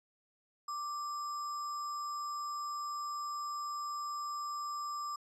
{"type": "tone with sample-and-hold", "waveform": "sine", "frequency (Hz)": 1174.7, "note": "D6", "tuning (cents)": 0, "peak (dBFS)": -36, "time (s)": [0.68, 5.16], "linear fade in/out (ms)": 5, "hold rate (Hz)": 6300, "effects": ["resampled to 24000 Hz"]}